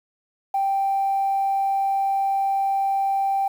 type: tone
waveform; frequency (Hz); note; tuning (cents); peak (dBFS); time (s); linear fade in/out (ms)
sine; 784; G5; 0; -18; 0.54-3.48; 5
effects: tanh soft clip ceiling -15 dBFS + 8-bit